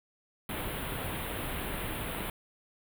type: band-stop noise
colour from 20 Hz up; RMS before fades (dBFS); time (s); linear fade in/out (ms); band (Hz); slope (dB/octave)
pink; -36; 0.49-2.3; 2; 3600 to 9500; 48
effects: none